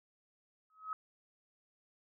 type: tone with exponential growth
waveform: sine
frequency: 1276 Hz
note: D#6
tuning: 43 cents sharp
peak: -33 dBFS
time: 0.7-0.93 s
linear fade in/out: 1 ms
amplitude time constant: 49 ms
effects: none